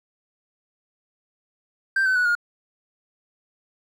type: tone with pitch steps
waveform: triangle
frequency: 1571 / 1521 / 1472.6 / 1425.7 Hz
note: G6 / F#6 / F#6 / F6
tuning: +3 / +47 / -9 / +35 cents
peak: -15 dBFS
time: 1.96-2.352 s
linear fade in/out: 5 ms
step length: 98 ms
effects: tanh soft clip ceiling -12 dBFS